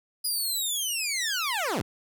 15% pulse linear sweep, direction down, 4978 to 60.9 Hz, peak -20 dBFS, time 0.24-1.82 s, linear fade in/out 10 ms, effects none

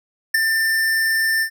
square tone with ADSR envelope, 1789 Hz, A6, 28 cents sharp, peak -11 dBFS, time 0.34-1.5 s, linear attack 8 ms, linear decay 10 ms, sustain -6 dB, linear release 83 ms, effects none

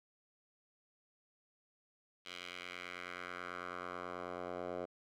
10% pulse tone with band-pass filter sweep, 89.2 Hz, F2, 37 cents sharp, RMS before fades -45 dBFS, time 2.25-4.86 s, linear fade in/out 20 ms, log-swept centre 3100 to 630 Hz, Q 1.8, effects none

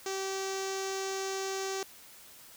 sawtooth tone with low-pass filter, 386.1 Hz, G4, 26 cents flat, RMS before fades -35 dBFS, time 0.06-1.83 s, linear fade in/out 2 ms, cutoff 6400 Hz, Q 3.8, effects white hiss -53 dBFS RMS until 2.56 s

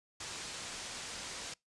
white low-pass noise, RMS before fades -44 dBFS, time 0.2-1.54 s, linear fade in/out 5 ms, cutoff 7800 Hz, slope 24 dB/octave, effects noise-tail reverb RT60 0.2 s tail -26 dB re dry + resampled to 24000 Hz

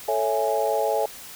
sine chord, A major seventh, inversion none, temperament equal, 440 / 554.4 / 659.3 / 830.6 Hz, A4 / C#5 / E5 / G#5, 0 / 0 / 0 / 0 cents, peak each -26 dBFS, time 0.08-1.06 s, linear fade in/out 5 ms, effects white hiss -41 dBFS RMS until 1.35 s

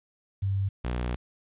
sine / sawtooth tone pair in turn, 97.8 / 60.83 Hz, G2 / B1, -4 / -26 cents, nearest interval minor sixth, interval 822 cents, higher first, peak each -24 dBFS, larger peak neither, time 0.42-0.69 / 0.84-1.16 s, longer second, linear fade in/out 10 ms, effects resampled to 8000 Hz + 10-bit

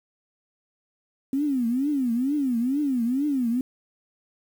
sine tone with vibrato, 261.6 Hz, C4, in tune, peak -21 dBFS, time 1.33-3.61 s, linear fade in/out 2 ms, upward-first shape triangle, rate 2.2 Hz, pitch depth 260 cents each way, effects 8-bit

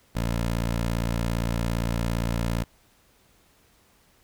15% pulse tone, 57.5 Hz, A#1, 23 cents flat, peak -18 dBFS, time 0.15-2.64 s, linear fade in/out 10 ms, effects pink hiss -61 dBFS RMS until 4.23 s

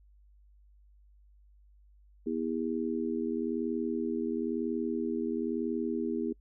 harmonic tone, 81 Hz, E2, 30 cents flat, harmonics 3 / 4 / 5, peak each -33 / -34 / -35 dBFS, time 2.26-6.33 s, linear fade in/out 10 ms, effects noise-tail reverb RT60 0.1 s tail -26 dB re dry + added 50 Hz sine -57 dBFS peak until 6.4 s

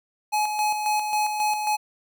square tone with tremolo, 846 Hz, G#5, 32 cents sharp, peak -21 dBFS, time 0.32-1.77 s, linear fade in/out 20 ms, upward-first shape square, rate 3.7 Hz, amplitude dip 45%, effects none

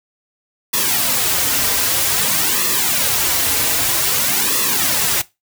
white noise with flanger, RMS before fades -17 dBFS, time 0.73-5.22 s, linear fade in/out 10 ms, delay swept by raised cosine 1.3 to 5.5 ms, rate 0.52 Hz, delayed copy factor -0.8, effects noise-tail reverb RT60 0.2 s tail -18 dB re dry

